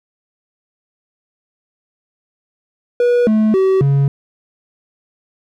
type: tone with pitch steps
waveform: triangle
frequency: 484.8 / 216.5 / 381.4 / 139.4 Hz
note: B4 / A3 / G4 / C#3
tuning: -32 / -28 / -47 / +10 cents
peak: -8 dBFS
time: 3-4.08 s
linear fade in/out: 2 ms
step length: 270 ms
effects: none